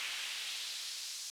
brown noise with high-pass filter sweep, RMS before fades -41 dBFS, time 0-1.3 s, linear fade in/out 0 ms, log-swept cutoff 2500 to 5300 Hz, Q 1.7, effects low-pass 11000 Hz 12 dB/octave

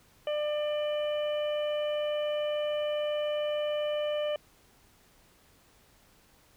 harmonic tone, 597 Hz, D5, 28 cents sharp, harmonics 1 / 2 / 3 / 4 / 5, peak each -28 / -44 / -47 / -47 / -41 dBFS, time 0.27-4.36 s, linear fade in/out 2 ms, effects pink hiss -62 dBFS RMS until 6.56 s

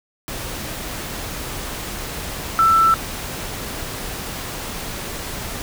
sine tone in noise, 1330 Hz, E6, 15 cents sharp, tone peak -11 dBFS, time 2.59-2.94 s, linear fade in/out 0 ms, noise pink, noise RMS -29 dBFS, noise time 0.28-5.62 s, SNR +15 dB, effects none

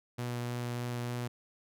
sawtooth tone with vibrato, 121.2 Hz, B2, 32 cents flat, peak -30 dBFS, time 0.18-1.28 s, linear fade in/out 10 ms, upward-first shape triangle, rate 3.3 Hz, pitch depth 10 cents each way, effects none

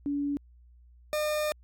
sine / 40% pulse tone pair in turn, 285.7 / 605.4 Hz, D4 / D#5, -48 / -48 cents, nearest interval octave + minor second, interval 1300 cents, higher second, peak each -27 / -26 dBFS, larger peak second, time 0.06-0.37 / 1.13-1.52 s, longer second, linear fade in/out 0 ms, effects added 60 Hz sine -53 dBFS peak until 1.63 s + AAC 64 kbps

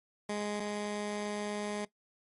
15% pulse tone pair in turn, 207.7 / 207.7 Hz, G#3 / G#3, 0 / 0 cents, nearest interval unison, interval 0 cents, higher neither, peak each -27 / -28 dBFS, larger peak first, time 0.29-0.6 / 0.6-1.85 s, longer second, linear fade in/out 5 ms, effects noise-tail reverb RT60 0.1 s tail -17 dB re dry + MP3 48 kbps

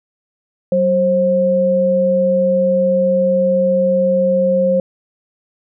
sine tone pair together, 188.61 / 532 Hz, F#3 / C5, +33 / +29 cents, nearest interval octave + tritone, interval 1796 cents, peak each -18 / -12 dBFS, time 0.72-4.8 s, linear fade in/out 2 ms, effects none

